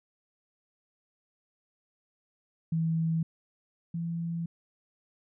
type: tone pair in turn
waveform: sine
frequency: 162.9 / 167.87 Hz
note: E3 / E3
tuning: -20 / +32 cents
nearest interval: minor second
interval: 52 cents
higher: second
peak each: -25 / -30 dBFS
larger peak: first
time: 2.72-3.23 / 3.94-4.46 s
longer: second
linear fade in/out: 5 ms
effects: none